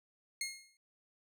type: tone with exponential decay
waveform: 15% pulse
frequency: 2150 Hz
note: C7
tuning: 47 cents sharp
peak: -27 dBFS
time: 0.41-0.77 s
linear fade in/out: 2 ms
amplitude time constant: 77 ms
effects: none